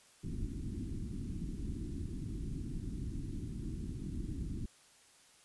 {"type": "low-pass noise", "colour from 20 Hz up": "pink", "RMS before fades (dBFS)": -40, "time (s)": [0.23, 4.66], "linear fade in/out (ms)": 5, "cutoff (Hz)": 330, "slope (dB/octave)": 48, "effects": ["white hiss -63 dBFS RMS until 5.44 s", "resampled to 24000 Hz"]}